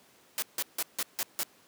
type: noise bursts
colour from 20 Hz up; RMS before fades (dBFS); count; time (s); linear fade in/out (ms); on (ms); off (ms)
white; -31; 6; 0.38-1.432; 0; 42; 160
effects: pink hiss -60 dBFS RMS until 1.67 s + high-pass 200 Hz 12 dB/octave